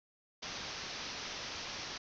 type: low-pass noise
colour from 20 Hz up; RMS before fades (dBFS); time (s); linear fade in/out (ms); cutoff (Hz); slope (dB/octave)
white; -43; 0.42-1.98; 10; 6100; 96
effects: none